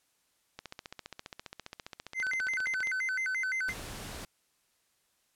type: click train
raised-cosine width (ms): 0.2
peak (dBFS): -24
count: 35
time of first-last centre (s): 0.59-2.872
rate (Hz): 14.9
type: tone with vibrato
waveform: triangle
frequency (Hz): 1773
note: A6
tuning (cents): +13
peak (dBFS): -28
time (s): 2.14-3.74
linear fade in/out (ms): 50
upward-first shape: square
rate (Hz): 5.8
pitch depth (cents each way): 270
type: noise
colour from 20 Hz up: pink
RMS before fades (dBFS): -42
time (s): 3.68-4.25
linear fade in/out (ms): 2
effects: white hiss -73 dBFS RMS until 5.35 s + low-pass 12000 Hz 12 dB/octave